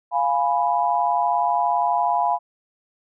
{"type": "chord", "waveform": "sine", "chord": "F diminished", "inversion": "none", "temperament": "equal", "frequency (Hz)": [698.5, 830.6, 987.8], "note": ["F5", "Ab5", "Cb6"], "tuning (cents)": [0, 0, 0], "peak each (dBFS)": -22, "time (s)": [0.11, 2.39], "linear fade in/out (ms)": 50, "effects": []}